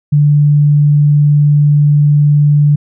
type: tone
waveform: sine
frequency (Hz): 146.83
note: D3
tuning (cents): 0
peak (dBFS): -5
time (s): 0.12-2.76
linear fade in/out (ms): 10
effects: none